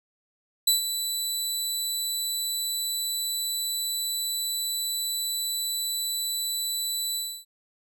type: tone with ADSR envelope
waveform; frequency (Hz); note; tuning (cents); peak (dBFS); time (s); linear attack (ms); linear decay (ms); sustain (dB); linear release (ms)
20% pulse; 3975; B7; +10; -11; 0.67-7.45; 6; 130; -10; 290
effects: none